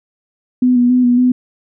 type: tone with vibrato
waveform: sine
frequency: 247.3 Hz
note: B3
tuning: 3 cents sharp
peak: -8 dBFS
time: 0.62-1.32 s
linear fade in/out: 5 ms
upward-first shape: square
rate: 3.6 Hz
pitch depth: 24 cents each way
effects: none